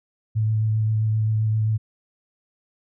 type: tone with vibrato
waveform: sine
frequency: 109.1 Hz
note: A2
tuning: 14 cents flat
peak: -18 dBFS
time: 0.35-1.78 s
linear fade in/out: 20 ms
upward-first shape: triangle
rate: 7.6 Hz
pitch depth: 19 cents each way
effects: none